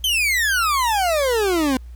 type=exponential sweep; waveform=40% pulse; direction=down; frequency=3184 to 250.8 Hz; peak=-16 dBFS; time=0.04-1.77 s; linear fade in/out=2 ms; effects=added 60 Hz sine -34 dBFS peak until 1.95 s + pink hiss -59 dBFS RMS until 1.95 s